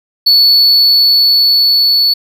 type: tone with level ramp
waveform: triangle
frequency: 4435 Hz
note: C#8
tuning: in tune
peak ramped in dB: -3 to -6 dBFS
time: 0.26-2.14 s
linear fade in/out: 10 ms
effects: none